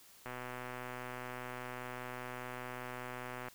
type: click train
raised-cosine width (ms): 0.5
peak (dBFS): -28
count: 404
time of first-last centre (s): 0.26-3.484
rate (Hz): 125
effects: white hiss -60 dBFS RMS until 3.54 s